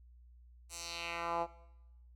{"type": "tone with band-pass filter sweep", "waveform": "10% pulse", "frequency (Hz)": 169.5, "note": "E3", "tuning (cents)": 49, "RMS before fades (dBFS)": -39, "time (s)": [0.69, 1.47], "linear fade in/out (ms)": 50, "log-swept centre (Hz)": [9000, 690], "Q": 1.8, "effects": ["noise-tail reverb RT60 0.9 s tail -18 dB re dry", "added 60 Hz sine -56 dBFS peak until 2.15 s"]}